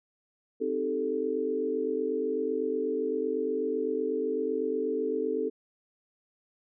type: chord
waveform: sine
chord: A half-diminished seventh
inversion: first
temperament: equal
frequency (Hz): 261.6 / 311.1 / 392 / 440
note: C4 / Eb4 / G4 / A4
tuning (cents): 0 / 0 / 0 / 0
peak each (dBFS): -35 / -35 / -34 / -29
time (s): 0.6-5.5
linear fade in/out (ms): 20
effects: none